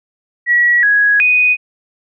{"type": "tone with pitch steps", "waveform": "sine", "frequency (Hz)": [1925, 1664, 2488], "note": ["B6", "G#6", "D#7"], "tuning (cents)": [-45, 3, -1], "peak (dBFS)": -8, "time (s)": [0.46, 1.57], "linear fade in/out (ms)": 50, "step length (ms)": 370, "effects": []}